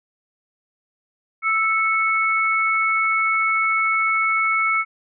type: tone pair together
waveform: sine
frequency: 1318.5 / 2205 Hz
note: E6 / C#7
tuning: 0 / -10 cents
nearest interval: major sixth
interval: 890 cents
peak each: -20 / -19 dBFS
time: 1.42-4.85 s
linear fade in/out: 50 ms
effects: none